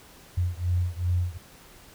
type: beating tone pair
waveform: sine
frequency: 87.7 / 90.3 Hz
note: F2 / F#2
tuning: +8 / -42 cents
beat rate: 2.6 Hz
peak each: -26 / -27 dBFS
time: 0.37-1.38 s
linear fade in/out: 10 ms
effects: pink hiss -51 dBFS RMS until 1.94 s